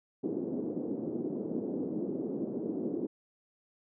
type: band-pass noise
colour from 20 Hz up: pink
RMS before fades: -35 dBFS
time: 0.23-3.07 s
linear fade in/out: 10 ms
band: 230 to 400 Hz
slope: 24 dB/octave
effects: none